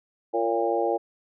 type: harmonic tone with a mistuned harmonic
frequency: 115.3 Hz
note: A#2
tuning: 19 cents flat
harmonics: 3 / 4 / 5 / 6 / 7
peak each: -28 / -27 / -28 / -31 / -28 dBFS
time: 0.33-0.98 s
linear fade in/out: 20 ms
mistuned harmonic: 5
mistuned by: -31 cents
effects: none